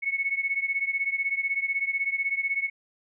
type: beating tone pair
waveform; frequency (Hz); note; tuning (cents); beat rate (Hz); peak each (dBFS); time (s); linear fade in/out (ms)
sine; 2200 / 2216; C#7 / C#7; -14 / -1; 16; -27 / -29; 0.02-2.7; 20
effects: none